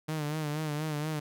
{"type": "tone with vibrato", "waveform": "sawtooth", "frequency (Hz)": 152.1, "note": "D#3", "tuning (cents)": -39, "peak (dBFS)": -27, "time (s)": [0.08, 1.2], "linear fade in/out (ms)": 10, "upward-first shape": "sine", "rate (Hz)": 4.2, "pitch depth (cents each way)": 62, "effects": []}